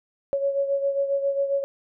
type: beating tone pair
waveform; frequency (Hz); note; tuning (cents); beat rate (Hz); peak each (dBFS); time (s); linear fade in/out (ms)
sine; 554.4 / 561.8; C#5 / C#5; 0 / +23; 7.4; -22 / -29; 0.33-1.64; 0
effects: none